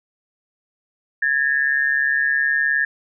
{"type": "tone pair together", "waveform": "sine", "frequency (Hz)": [1661.2, 1800.7], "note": ["G#6", "A6"], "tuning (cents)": [0, 40], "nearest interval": "minor second", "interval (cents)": 140, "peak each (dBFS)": -19, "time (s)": [1.22, 2.85], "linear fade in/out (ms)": 5, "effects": []}